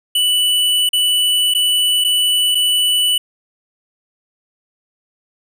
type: tone with dropouts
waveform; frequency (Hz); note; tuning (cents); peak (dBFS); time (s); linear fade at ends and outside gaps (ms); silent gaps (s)
square; 2969; F#7; +5; -13; 0.15-3.18; 5; 0.891-0.931 / 1.539-1.548 / 2.041-2.046 / 2.548-2.552
effects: none